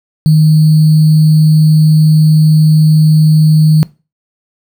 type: tone with sample-and-hold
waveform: sine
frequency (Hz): 155.56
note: D#3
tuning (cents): 0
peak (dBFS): -3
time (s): 0.26-3.83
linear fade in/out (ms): 0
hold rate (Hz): 4410
effects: noise-tail reverb RT60 0.3 s tail -21 dB re dry